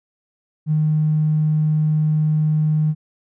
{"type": "tone with tanh clipping", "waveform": "triangle", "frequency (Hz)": 154, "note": "D#3", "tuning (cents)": -17, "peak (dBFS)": -14, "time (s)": [0.66, 2.95], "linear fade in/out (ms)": 50, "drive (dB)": 2, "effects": []}